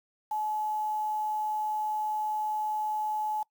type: tone with quantisation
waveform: sine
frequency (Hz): 855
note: A5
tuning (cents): -50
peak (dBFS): -28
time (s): 0.31-3.43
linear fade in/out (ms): 5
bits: 8
effects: noise-tail reverb RT60 0.1 s tail -23 dB re dry